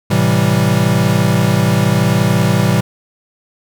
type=chord; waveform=square; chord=A minor seventh; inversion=none; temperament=equal; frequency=110 / 130.81 / 164.81 / 196 Hz; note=A2 / C3 / E3 / G3; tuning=0 / 0 / 0 / 0 cents; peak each=-17 dBFS; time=0.1-2.81 s; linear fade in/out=10 ms; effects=none